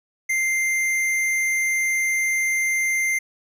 sine tone with hard clipping, 2093 Hz, C7, in tune, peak -21 dBFS, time 0.29-3.19 s, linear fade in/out 10 ms, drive 12 dB, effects none

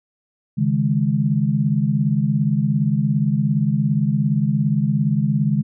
sine chord, C# suspended second, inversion none, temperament just, 138.59 / 155.92 / 207.9 Hz, C#3 / D#3 / G#3, 0 / +4 / +2 cents, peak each -20 dBFS, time 0.57-5.63 s, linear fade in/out 20 ms, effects none

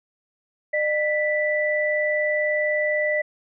sine tone pair together, 604.9 / 1975.5 Hz, D#5 / B6, -49 / 0 cents, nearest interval octave + minor sixth, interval 2049 cents, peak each -22 / -23 dBFS, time 0.73-3.22 s, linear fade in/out 10 ms, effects none

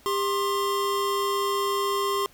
square tone pair together, 399 / 1061 Hz, G4 / C6, +31 / +24 cents, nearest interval octave + perfect fourth, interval 1693 cents, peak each -27 dBFS, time 0.06-2.26 s, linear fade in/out 0 ms, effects pink hiss -55 dBFS RMS until 2.33 s

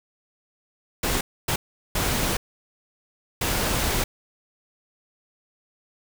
pink noise bursts at uneven times, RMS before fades -24 dBFS, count 4, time 1.03-1.21 / 1.48-1.56 / 1.95-2.37 / 3.41-4.04 s, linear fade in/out 5 ms, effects none

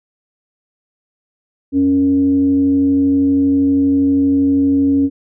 sine tone with frequency modulation, 277.2 Hz, C#4, in tune, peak -10 dBFS, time 1.72-5.1 s, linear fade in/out 50 ms, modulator 189 Hz, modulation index 0.28, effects none

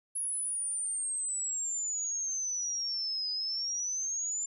sine exponential two-way sweep, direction down then up, 10590 to 4968 to 7220 Hz, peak -31 dBFS, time 0.15-4.46 s, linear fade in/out 10 ms, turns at 3.31 s, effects none

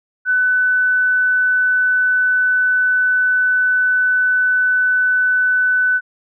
sine tone, 1500 Hz, F#6, 23 cents sharp, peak -12 dBFS, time 0.25-6.01 s, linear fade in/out 50 ms, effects none

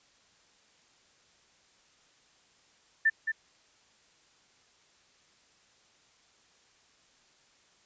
sine tone with echo, 1780 Hz, A6, 20 cents sharp, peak -20 dBFS, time 3.05-3.1 s, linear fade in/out 10 ms, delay 220 ms, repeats 1, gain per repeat -7 dB, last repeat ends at 3.32 s, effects white hiss -64 dBFS RMS until 7.85 s + resampled to 16000 Hz

